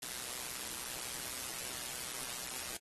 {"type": "noise with amplitude modulation", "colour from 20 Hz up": "white", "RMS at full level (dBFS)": -38, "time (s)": [0.02, 2.77], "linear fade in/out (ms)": 5, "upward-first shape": "sine", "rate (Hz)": 124, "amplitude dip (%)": 85, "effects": ["AAC 32 kbps"]}